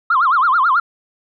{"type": "tone with vibrato", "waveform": "sine", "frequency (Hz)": 1200, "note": "D6", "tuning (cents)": 37, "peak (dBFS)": -10, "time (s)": [0.1, 0.8], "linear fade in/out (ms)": 5, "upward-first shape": "sine", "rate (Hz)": 9.2, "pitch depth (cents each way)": 290, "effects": ["tanh soft clip ceiling -6 dBFS"]}